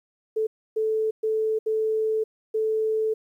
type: tone bursts at uneven times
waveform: sine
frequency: 437.7 Hz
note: A4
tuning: 9 cents flat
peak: -21 dBFS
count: 5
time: 0.36-0.47 / 0.76-1.11 / 1.23-1.59 / 1.66-2.24 / 2.54-3.14 s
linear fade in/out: 10 ms
effects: 10-bit